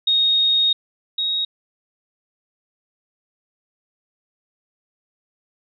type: tone pair in turn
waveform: sine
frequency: 3729 / 3775 Hz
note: A#7 / A#7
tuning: 0 / +21 cents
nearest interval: unison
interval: 21 cents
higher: second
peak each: -14 / -19 dBFS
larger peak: first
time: 0.07-0.73 / 1.18-1.45 s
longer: first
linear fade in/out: 5 ms
effects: none